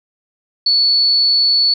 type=tone; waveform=sine; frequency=4435 Hz; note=C#8; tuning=in tune; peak=-10 dBFS; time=0.66-1.74 s; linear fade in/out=5 ms; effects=none